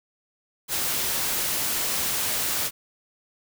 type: noise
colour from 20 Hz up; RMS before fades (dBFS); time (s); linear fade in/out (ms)
white; -26; 0.68-2.71; 50
effects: none